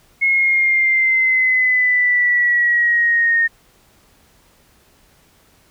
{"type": "exponential sweep", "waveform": "sine", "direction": "down", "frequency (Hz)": [2172, 1840], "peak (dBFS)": -12, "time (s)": [0.21, 3.48], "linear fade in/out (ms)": 20, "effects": ["pink hiss -54 dBFS RMS until 5.7 s"]}